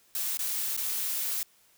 blue noise with dropouts, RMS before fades -31 dBFS, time 0.15-1.43 s, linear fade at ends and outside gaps 1 ms, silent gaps 0.372-0.391 / 0.766-0.775 s, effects white hiss -63 dBFS RMS until 1.77 s

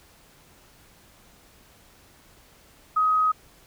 sine tone, 1261 Hz, D#6, 23 cents sharp, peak -18 dBFS, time 2.96-3.32 s, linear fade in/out 10 ms, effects pink hiss -55 dBFS RMS until 3.66 s

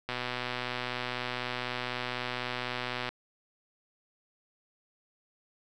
click train, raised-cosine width 0.3 ms, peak -17 dBFS, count 373, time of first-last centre 0.09-3.09 s, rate 124 Hz, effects none

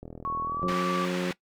click train, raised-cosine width 2 ms, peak -27 dBFS, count 29, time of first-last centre 0.03-0.718 s, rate 40.7 Hz
sine tone with pitch glide, 1108.7 to 1159.1 Hz, C#6 to D6, 0 to -23 cents, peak -28 dBFS, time 0.25-1.05 s, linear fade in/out 0 ms, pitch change +77 cents, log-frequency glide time 0.43-0.61 s
harmonic tone, 90 Hz, F#2, 47 cents flat, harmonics 2 / 3 / 4 / 5 / 6, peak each -29 / -37 / -32 / -40 / -34 dBFS, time 0.63-1.31 s, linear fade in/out 0 ms
white band-pass noise, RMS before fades -37 dBFS, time 0.68-1.33 s, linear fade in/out 5 ms, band 840 to 2400 Hz, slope 12 dB/octave
effects noise-tail reverb RT60 0.1 s tail -19 dB re dry

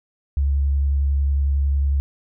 sine tone with vibrato, 69.8 Hz, C#2, 13 cents sharp, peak -16 dBFS, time 0.37-2 s, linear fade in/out 0 ms, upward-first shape square, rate 11 Hz, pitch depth 13 cents each way, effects none

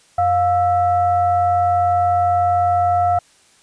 sine tone with frequency modulation, 707 Hz, F5, 21 cents sharp, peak -13 dBFS, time 0.18-3.19 s, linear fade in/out 5 ms, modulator 615 Hz, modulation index 0.49, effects white hiss -53 dBFS RMS until 3.62 s + resampled to 22050 Hz

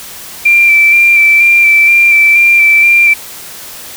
sine tone with vibrato, 2354 Hz, D7, 3 cents sharp, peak -3 dBFS, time 0.45-3.14 s, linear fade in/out 10 ms, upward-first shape square, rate 2.1 Hz, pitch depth 18 cents each way, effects white hiss -28 dBFS RMS until 3.96 s

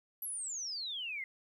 sine exponential sweep, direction down, 11920 to 2034 Hz, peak -37 dBFS, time 0.22-1.24 s, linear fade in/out 2 ms, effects 12-bit

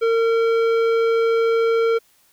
sine tone with tanh clipping, 456.7 Hz, A#4, 36 cents flat, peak -17 dBFS, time 0.01-1.99 s, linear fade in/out 20 ms, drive 13 dB, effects white hiss -58 dBFS RMS until 2.32 s

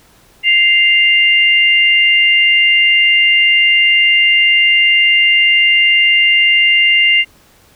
sine tone pair together, 2093 / 2794 Hz, C7 / F7, 0 / 0 cents, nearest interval perfect fourth, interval 500 cents, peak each -10 dBFS, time 0.43-7.25 s, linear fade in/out 50 ms, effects pink hiss -48 dBFS RMS until 7.75 s

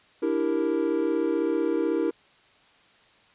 triangle chord, E half-diminished seventh, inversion third, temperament equal, 293.7 / 329.6 / 392 / 466.2 Hz, D4 / E4 / G4 / Bb4, 0 / 0 / 0 / 0 cents, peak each -28 / -24 / -28 / -26 dBFS, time 0.22-2.11 s, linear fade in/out 10 ms, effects white hiss -58 dBFS RMS until 3.34 s + resampled to 8000 Hz

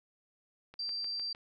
click train, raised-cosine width 0.3 ms, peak -35 dBFS, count 5, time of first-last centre 0.74-1.349 s, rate 6.57 Hz
sine tone, 4699 Hz, D8, in tune, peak -34 dBFS, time 0.79-1.33 s, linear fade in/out 5 ms
effects none

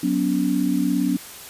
sine chord, F# suspended fourth, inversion none, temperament equal with one note detuned, 185 / 246.9 / 284.3 Hz, F#3 / B3 / C#4, 0 / 0 / +44 cents, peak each -24 / -23 / -21 dBFS, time 0.03-1.17 s, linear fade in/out 5 ms, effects white hiss -39 dBFS RMS until 1.49 s + resampled to 32000 Hz

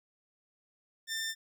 15% pulse tone, 1792 Hz, A6, 31 cents sharp, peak -27 dBFS, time 1.07-1.35 s, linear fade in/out 50 ms, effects none

